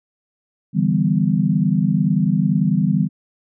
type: chord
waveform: sine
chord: E minor seventh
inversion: third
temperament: equal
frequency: 146.83 / 164.81 / 196 / 246.9 Hz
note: D3 / E3 / G3 / B3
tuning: 0 / 0 / 0 / 0 cents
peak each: -21 / -19 / -18 / -23 dBFS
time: 0.73-3.09 s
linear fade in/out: 50 ms
effects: none